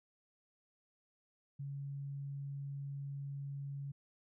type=tone; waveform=sine; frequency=140 Hz; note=C#3; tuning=18 cents sharp; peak=-40 dBFS; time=1.59-3.92 s; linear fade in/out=10 ms; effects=none